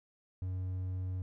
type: tone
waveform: triangle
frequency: 92.5 Hz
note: F#2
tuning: in tune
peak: -32 dBFS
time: 0.42-1.22 s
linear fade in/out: 0 ms
effects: none